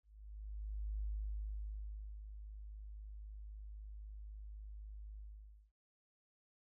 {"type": "tone with ADSR envelope", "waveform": "sine", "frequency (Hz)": 51.91, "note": "G#1", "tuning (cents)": 0, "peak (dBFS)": -37, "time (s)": [0.03, 5.72], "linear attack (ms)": 980, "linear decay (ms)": 1200, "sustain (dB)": -10, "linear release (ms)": 530, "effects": []}